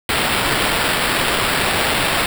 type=noise with sample-and-hold; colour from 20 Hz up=white; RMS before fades=-18 dBFS; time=0.09-2.26 s; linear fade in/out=2 ms; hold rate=6300 Hz; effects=none